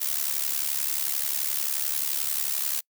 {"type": "noise with amplitude modulation", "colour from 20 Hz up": "blue", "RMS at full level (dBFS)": -24, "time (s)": [0, 2.81], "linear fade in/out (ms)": 20, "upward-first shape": "sine", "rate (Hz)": 71.4, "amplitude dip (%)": 80, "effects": ["noise-tail reverb RT60 0.1 s tail -26 dB re dry"]}